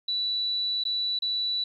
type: tone with dropouts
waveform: sine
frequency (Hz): 3951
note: B7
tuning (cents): 0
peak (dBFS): -25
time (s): 0.08-1.64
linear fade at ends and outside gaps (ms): 5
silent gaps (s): 0.838-0.851 / 1.19-1.221
effects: 11-bit